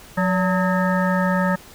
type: harmonic tone with a mistuned harmonic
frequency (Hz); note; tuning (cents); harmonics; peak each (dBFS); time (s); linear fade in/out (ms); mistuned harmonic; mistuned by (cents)
181.9; F#3; -29; 1 / 3 / 5 / 7 / 9 / 10; -19 / -24 / -26 / -27 / -29 / -29; 0.17-1.56; 10; 3; +74
effects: pink hiss -44 dBFS RMS until 1.74 s